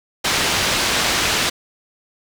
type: low-pass noise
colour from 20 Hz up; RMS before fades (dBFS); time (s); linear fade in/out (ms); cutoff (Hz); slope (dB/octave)
white; -19; 0.24-1.5; 10; 4800; 12
effects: none